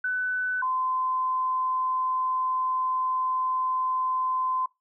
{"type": "tone pair in turn", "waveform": "sine", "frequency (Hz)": [1500, 1029.4], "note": ["F#6", "C6"], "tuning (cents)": [23, -29], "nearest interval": "perfect fifth", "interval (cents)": 652, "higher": "first", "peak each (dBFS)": -24, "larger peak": "neither", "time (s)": [[0.04, 0.62], [0.62, 4.66]], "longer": "second", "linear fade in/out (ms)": 5, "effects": ["noise-tail reverb RT60 0.2 s tail -21 dB re dry"]}